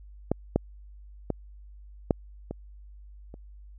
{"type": "clicks", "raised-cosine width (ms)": 2, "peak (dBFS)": [-10, -8, -13, -7, -20, -30], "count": 6, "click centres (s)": [0.316, 0.56, 1.303, 2.108, 2.51, 3.341], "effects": ["added 50 Hz sine -45 dBFS peak until 3.78 s"]}